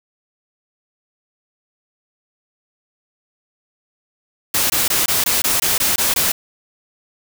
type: noise bursts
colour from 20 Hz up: white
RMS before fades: -17 dBFS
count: 10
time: 4.54-6.32 s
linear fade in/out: 5 ms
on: 160 ms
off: 20 ms
effects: none